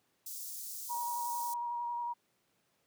white high-pass noise, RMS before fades -43 dBFS, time 0.26-1.54 s, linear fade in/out 5 ms, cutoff 5300 Hz, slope 24 dB/octave
sine tone with vibrato, 953 Hz, A#5, 38 cents sharp, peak -34 dBFS, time 0.89-2.14 s, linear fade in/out 20 ms, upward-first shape square, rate 11 Hz, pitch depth 13 cents each way
effects pink hiss -75 dBFS RMS until 2.86 s + high-pass 150 Hz 12 dB/octave

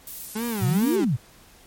violet noise, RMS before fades -34 dBFS, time 0.07-0.96 s, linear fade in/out 2 ms
35% pulse tone with vibrato, 207.7 Hz, G#3, in tune, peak -24 dBFS, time 0.35-1.05 s, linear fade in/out 10 ms, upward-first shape sine, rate 2.3 Hz, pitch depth 240 cents each way
sine exponential two-way sweep, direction up then down, 103.83 to 415.3 to 103.83 Hz, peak -19 dBFS, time 0.61-1.17 s, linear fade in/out 20 ms, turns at 0.98 s
effects pink hiss -52 dBFS RMS until 1.66 s + MP3 64 kbps

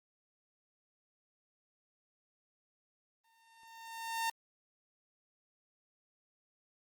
sawtooth tone with exponential growth, 910 Hz, A#5, 42 cents flat, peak -27 dBFS, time 3.24-4.3 s, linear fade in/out 5 ms, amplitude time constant 230 ms, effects Opus 24 kbps

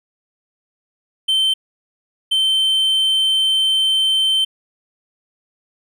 triangle tone pair in turn, 3100 / 3100 Hz, G7 / G7, -20 / -20 cents, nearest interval unison, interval 0 cents, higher neither, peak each -12 dBFS, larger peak neither, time 1.28-1.54 / 2.31-4.45 s, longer second, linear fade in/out 10 ms, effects none

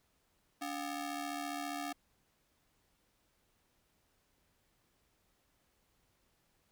sawtooth ring-modulated tone, 498.8 Hz, B4, 17 cents sharp, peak -31 dBFS, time 0.61-1.93 s, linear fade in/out 10 ms, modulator 212 Hz, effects pink hiss -75 dBFS RMS until 6.71 s

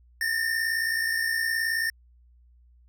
square tone pair together, 1762 / 1821 Hz, A6 / A#6, +2 / -41 cents, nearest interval minor second, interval 57 cents, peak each -32 / -26 dBFS, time 0.21-1.9 s, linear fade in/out 2 ms, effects added 60 Hz sine -54 dBFS peak until 2.88 s

